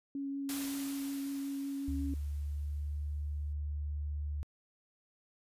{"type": "tone with vibrato", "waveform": "sine", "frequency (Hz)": 277.2, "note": "C#4", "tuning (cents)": 0, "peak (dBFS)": -35, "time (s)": [0.15, 2.14], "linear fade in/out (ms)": 2, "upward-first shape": "triangle", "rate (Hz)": 5.4, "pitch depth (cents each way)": 10}
{"type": "noise with exponential decay", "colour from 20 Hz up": "white", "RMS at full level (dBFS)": -40, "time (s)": [0.49, 3.53], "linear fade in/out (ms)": 1, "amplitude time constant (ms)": 660}
{"type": "tone with pitch glide", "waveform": "sine", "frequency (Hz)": [72.7, 73.67], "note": ["D2", "D2"], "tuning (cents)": [-17, 6], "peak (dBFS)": -34, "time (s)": [1.88, 4.43], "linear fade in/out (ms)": 0, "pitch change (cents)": 23, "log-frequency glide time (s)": [2.26, 3.02]}
{"effects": ["resampled to 32000 Hz"]}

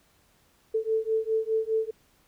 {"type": "beating tone pair", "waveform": "sine", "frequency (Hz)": [440, 444.9], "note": ["A4", "A4"], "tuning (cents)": [0, 19], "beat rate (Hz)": 4.9, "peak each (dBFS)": -27, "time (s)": [0.74, 1.91], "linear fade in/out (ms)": 10, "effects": ["pink hiss -64 dBFS RMS until 2.27 s"]}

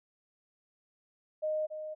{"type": "tone with echo", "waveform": "sine", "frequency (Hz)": 618, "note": "D#5", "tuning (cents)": -12, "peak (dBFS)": -29, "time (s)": [1.42, 1.67], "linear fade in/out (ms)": 20, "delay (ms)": 280, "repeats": 1, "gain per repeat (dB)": -8, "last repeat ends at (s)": 1.95, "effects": []}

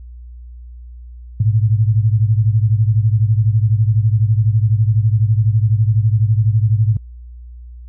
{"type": "beating tone pair", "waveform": "sine", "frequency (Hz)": [106, 118], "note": ["G#2", "A#2"], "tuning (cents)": [36, 22], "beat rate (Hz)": 12, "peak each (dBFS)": [-12, -16], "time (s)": [1.4, 6.97], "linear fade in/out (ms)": 5, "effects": ["added 60 Hz sine -32 dBFS peak until 7.88 s"]}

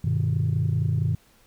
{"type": "chord", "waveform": "sine", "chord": "G augmented", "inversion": "none", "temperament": "just", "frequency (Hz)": [98, 122.5, 153.12], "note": ["G2", "B2", "D#3"], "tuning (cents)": [0, -14, -27], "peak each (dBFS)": -24, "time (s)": [0.04, 1.15], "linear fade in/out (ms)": 5, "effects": ["tanh soft clip ceiling -15 dBFS", "pink hiss -59 dBFS RMS until 1.46 s"]}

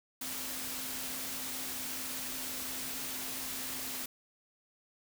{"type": "tone in noise", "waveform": "sine", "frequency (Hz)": 259.2, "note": "C4", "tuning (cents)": -16, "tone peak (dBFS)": -50, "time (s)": [0.21, 4.06], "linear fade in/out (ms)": 5, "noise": "white", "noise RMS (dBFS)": -39, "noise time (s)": [0.21, 4.06], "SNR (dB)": -14, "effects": []}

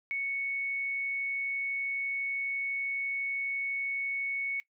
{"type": "tone", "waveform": "sine", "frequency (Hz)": 2217, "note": "C#7", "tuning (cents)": 0, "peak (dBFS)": -30, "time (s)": [0.11, 4.6], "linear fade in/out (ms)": 0, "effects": ["noise-tail reverb RT60 0.1 s tail -20 dB re dry"]}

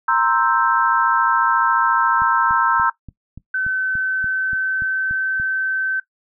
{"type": "chord", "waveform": "sine", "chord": "C dominant seventh", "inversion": "third", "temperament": "equal", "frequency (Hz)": [932.3, 1046.5, 1318.5, 1568], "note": ["Bb5", "C6", "E6", "G6"], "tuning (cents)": [0, 0, 0, 0], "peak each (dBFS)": [-19, -21, -18, -21], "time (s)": [0.08, 2.9], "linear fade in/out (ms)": 5}
{"type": "click train", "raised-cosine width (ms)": 5, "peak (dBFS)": -23, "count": 12, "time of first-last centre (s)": [2.22, 5.399], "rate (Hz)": 3.46}
{"type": "tone with pitch glide", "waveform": "sine", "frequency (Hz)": [1525, 1540], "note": ["G6", "G6"], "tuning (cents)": [-48, -31], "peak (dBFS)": -18, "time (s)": [3.54, 6], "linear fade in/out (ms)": 5, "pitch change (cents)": 17, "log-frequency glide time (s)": [3.73, 5.32]}
{"effects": ["noise-tail reverb RT60 0.1 s tail -17 dB re dry"]}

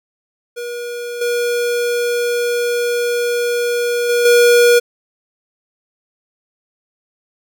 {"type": "tone with level steps", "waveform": "square", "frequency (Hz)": 480, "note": "B4", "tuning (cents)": -49, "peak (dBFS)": [-24, -16, -13, -8], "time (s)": [0.56, 4.8], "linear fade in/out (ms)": 20, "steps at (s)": [1.21, 4.09, 4.25], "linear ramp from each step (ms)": 5, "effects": []}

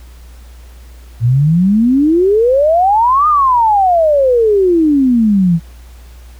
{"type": "exponential two-way sweep", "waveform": "sine", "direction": "up then down", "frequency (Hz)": [112, 1244.5, 160.7], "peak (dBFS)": -7, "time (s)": [1.2, 5.6], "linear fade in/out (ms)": 50, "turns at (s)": 3.28, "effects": ["added 60 Hz sine -33 dBFS peak until 6.39 s", "pink hiss -46 dBFS RMS until 6.39 s"]}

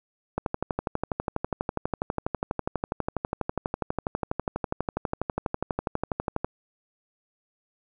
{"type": "click train", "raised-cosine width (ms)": 1, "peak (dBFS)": -12, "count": 75, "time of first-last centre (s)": [0.38, 6.446], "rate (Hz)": 12.2, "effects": []}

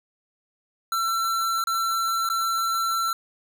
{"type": "tone with dropouts", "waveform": "square", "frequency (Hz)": 1347, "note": "E6", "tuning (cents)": 37, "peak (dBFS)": -23, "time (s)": [0.92, 3.13], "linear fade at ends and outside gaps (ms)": 2, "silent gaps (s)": [[1.64, 1.671], [2.29, 2.299]], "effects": []}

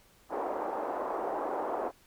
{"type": "band-pass noise", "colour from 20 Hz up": "white", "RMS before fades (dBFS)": -34, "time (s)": [0.29, 1.92], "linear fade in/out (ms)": 50, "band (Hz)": [330, 930], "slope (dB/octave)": 24, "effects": ["pink hiss -62 dBFS RMS until 2.06 s"]}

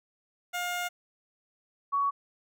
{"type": "tone pair in turn", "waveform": ["15% pulse", "sine"], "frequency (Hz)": [710, 1122.5], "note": ["F5", "C#6"], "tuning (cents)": [28, 21], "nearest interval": "minor sixth", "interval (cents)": 793, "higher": "second", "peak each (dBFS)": -24, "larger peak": "neither", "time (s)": [[0.53, 0.89], [1.92, 2.11]], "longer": "first", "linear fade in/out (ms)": 20, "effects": []}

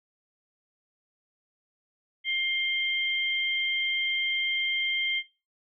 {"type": "tone pair together", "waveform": "sine", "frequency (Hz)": [2114, 3162], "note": ["C7", "G7"], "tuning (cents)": [17, 14], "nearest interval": "perfect fifth", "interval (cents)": 697, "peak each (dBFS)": -28, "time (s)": [2.24, 5.23], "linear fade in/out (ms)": 50, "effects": ["noise-tail reverb RT60 0.3 s tail -17 dB re dry"]}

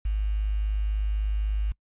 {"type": "tone with quantisation", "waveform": "sine", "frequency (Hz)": 51.91, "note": "G#1", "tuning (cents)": 0, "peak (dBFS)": -23, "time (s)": [0.05, 1.72], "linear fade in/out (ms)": 5, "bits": 8, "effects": ["noise-tail reverb RT60 0.1 s tail -24 dB re dry", "resampled to 8000 Hz"]}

